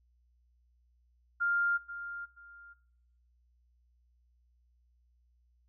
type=tone with echo; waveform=sine; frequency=1400 Hz; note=F6; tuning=4 cents sharp; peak=-27 dBFS; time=1.4-1.78 s; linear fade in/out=20 ms; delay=480 ms; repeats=2; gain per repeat=-12 dB; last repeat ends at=2.74 s; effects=noise-tail reverb RT60 0.9 s tail -22 dB re dry + added 60 Hz sine -66 dBFS peak until 5.68 s